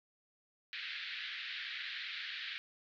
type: band-pass noise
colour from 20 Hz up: pink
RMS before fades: -43 dBFS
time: 0.73-2.58 s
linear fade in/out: 0 ms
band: 1600 to 4200 Hz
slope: 48 dB/octave
effects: none